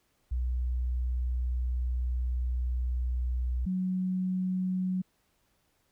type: tone pair in turn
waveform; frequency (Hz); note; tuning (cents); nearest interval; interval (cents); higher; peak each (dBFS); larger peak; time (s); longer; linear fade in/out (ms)
sine; 61.74 / 185.01; B1 / F#3; 0 / 0; octave + perfect fifth; 1900; second; -27; neither; 0.31-3.66 / 3.66-5.02; first; 10
effects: pink hiss -72 dBFS RMS until 5.91 s